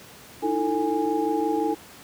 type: tone cluster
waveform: sine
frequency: 307.5 / 333.3 / 444.9 / 825 Hz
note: D#4 / E4 / A4 / G#5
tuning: -20 / +19 / +19 / -12 cents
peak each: -27 dBFS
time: 0.42-1.75 s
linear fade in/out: 20 ms
effects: pink hiss -46 dBFS RMS until 2.03 s + high-pass 100 Hz 12 dB/octave